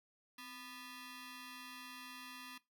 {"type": "ring-modulated tone", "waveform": "10% pulse", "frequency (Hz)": 740, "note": "F#5", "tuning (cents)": 0, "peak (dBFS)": -38, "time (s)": [0.38, 2.58], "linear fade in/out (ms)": 5, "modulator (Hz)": 482, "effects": ["noise-tail reverb RT60 0.2 s tail -18 dB re dry"]}